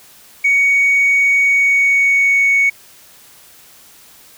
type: tone with pitch glide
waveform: sine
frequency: 2238 to 2223 Hz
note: C#7 to C#7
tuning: +16 to +4 cents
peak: -8 dBFS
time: 0.44-2.7 s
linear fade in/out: 10 ms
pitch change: -12 cents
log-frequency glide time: 1.44-2.48 s
effects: tanh soft clip ceiling -7 dBFS + white hiss -44 dBFS RMS until 4.37 s